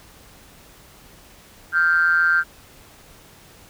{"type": "ring-modulated tone", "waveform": "triangle", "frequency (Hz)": 83.6, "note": "E2", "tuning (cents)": 25, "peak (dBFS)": -9, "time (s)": [1.72, 2.44], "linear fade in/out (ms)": 50, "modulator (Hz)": 1480, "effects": ["tanh soft clip ceiling -6 dBFS", "pink hiss -48 dBFS RMS until 3.69 s"]}